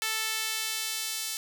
sawtooth tone with high-pass filter sweep, 440 Hz, A4, in tune, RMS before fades -32 dBFS, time 0.02-1.37 s, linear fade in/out 0 ms, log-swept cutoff 2000 to 4500 Hz, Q 0.79, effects none

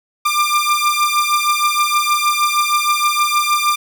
sawtooth beating tone pair, 1190 / 1196.4 Hz, D6 / D6, +22 / +32 cents, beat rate 6.4 Hz, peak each -13 dBFS, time 0.25-3.76 s, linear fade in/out 10 ms, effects none

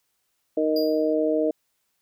harmonic tone, 155.56 Hz, D#3, in tune, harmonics 2 / 3 / 4, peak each -24 / -24 / -24 dBFS, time 0.57-1.51 s, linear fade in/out 5 ms
square tone with exponential decay, 4826 Hz, D8, 46 cents sharp, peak -28 dBFS, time 0.76-1.14 s, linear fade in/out 5 ms, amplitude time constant 82 ms
effects white hiss -73 dBFS RMS until 2.01 s

